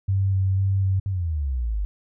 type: tone with vibrato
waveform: sine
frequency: 96.3 Hz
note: G2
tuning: 30 cents flat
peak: -18 dBFS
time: 0.08-1 s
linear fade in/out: 10 ms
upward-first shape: square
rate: 2 Hz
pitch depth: 14 cents each way
type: exponential sweep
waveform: sine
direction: down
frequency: 101.3 to 48.2 Hz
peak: -22 dBFS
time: 1.06-1.85 s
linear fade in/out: 0 ms
effects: none